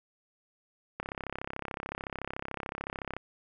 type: click train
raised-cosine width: 0.5 ms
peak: -20 dBFS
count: 74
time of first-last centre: 1-3.166 s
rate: 33.7 Hz
effects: none